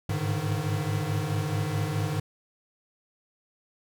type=tone cluster; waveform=square; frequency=100.8 / 105.5 / 140.3 / 154.1 Hz; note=G2 / G#2 / C#3 / D#3; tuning=+49 / +28 / +21 / -16 cents; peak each=-33 / -32 / -36 / -31 dBFS; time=0.09-2.2 s; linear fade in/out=5 ms; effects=none